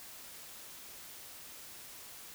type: silence
effects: white hiss -50 dBFS RMS until 2.34 s